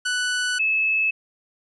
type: tone pair in turn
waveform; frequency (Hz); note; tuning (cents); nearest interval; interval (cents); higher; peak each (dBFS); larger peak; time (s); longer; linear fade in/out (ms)
sawtooth / sine; 1486 / 2601; F#6 / E7; +7 / -24; minor seventh; 969; second; -18; neither; 0.05-0.59 / 0.59-1.11; first; 10
effects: resampled to 24000 Hz